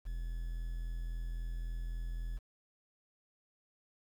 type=tone with quantisation; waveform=triangle; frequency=41.84 Hz; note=E1; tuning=27 cents sharp; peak=-34 dBFS; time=0.05-2.39 s; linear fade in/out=20 ms; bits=10; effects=none